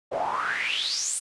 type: noise with band-pass filter sweep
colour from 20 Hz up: pink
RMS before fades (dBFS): -28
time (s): 0.11-1.2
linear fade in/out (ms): 20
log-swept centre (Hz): 570 to 9500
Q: 7.9
effects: resampled to 24000 Hz